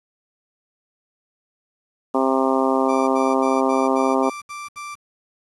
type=harmonic tone; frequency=132.7 Hz; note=C3; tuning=25 cents sharp; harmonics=2 / 3 / 4 / 5 / 6 / 7 / 8 / 9; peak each=-21 / -23 / -24 / -25 / -26 / -26 / -27 / -28 dBFS; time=2.14-4.3 s; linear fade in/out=10 ms
type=tone bursts; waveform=30% pulse; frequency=1174.7 Hz; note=D6; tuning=in tune; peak=-28 dBFS; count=8; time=2.88-4.956 s; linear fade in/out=20 ms; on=200 ms; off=68 ms
effects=resampled to 24000 Hz + 8-bit